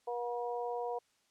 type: harmonic tone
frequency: 240.3 Hz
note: B3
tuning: 47 cents flat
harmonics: 2 / 3 / 4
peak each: -37 / -39 / -42 dBFS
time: 0.07-0.99 s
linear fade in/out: 10 ms
effects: white hiss -73 dBFS RMS until 1.3 s + low-pass 8000 Hz 12 dB/octave